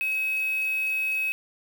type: tone with quantisation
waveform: sine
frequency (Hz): 2564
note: E7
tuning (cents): -49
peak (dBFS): -24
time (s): 0.01-1.32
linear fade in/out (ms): 0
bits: 6
effects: none